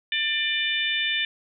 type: harmonic tone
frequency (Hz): 595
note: D5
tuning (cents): +22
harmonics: 3 / 4 / 5 / 6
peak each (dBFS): -28 / -28 / -28 / -28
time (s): 0.12-1.25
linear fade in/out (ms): 2
effects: none